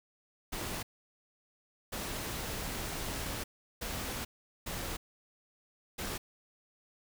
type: noise bursts at uneven times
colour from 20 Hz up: pink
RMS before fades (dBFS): -38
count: 5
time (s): 0.52-0.83 / 1.92-3.44 / 3.81-4.25 / 4.66-4.97 / 5.98-6.18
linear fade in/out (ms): 10
effects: none